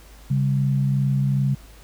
sine tone pair together, 137.41 / 200 Hz, C#3 / G3, -15 / +35 cents, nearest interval tritone, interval 650 cents, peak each -18 / -26 dBFS, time 0.3-1.55 s, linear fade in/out 10 ms, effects added 52 Hz sine -44 dBFS peak until 1.83 s + pink hiss -50 dBFS RMS until 1.83 s

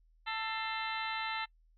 harmonic tone with a mistuned harmonic, 443.7 Hz, A4, 14 cents sharp, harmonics 2 / 3 / 4 / 5 / 6 / 7 / 8 / 9, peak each -39 / -41 / -43 / -42 / -44 / -48 / -48 / -45 dBFS, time 0.26-1.46 s, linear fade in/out 20 ms, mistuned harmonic 5, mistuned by -95 cents, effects noise-tail reverb RT60 0.1 s tail -25 dB re dry + added 40 Hz sine -63 dBFS peak until 1.77 s

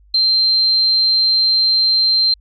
sine tone, 4140 Hz, C8, 19 cents flat, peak -11 dBFS, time 0.14-2.34 s, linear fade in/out 5 ms, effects added 50 Hz sine -46 dBFS peak until 2.4 s

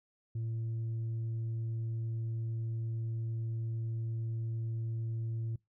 sine tone with tanh clipping, 113.6 Hz, A#2, 44 cents flat, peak -34 dBFS, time 0.35-5.56 s, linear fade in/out 5 ms, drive 2 dB, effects noise-tail reverb RT60 0.2 s tail -25 dB re dry

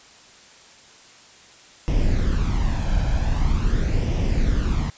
brown noise with flanger, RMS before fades -20 dBFS, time 1.88-4.9 s, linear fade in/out 0 ms, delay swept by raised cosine 0.35 to 1.28 ms, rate 0.44 Hz, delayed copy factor +0.6, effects white hiss -48 dBFS RMS until 4.97 s + resampled to 16000 Hz

